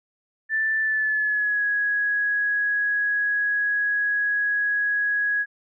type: tone with pitch glide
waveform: sine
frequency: 1765 to 1665.9 Hz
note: A6 to G#6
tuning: +5 to +5 cents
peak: -20 dBFS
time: 0.49-5.46 s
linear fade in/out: 50 ms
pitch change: -100 cents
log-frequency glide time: 0.8-1.64 s
effects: none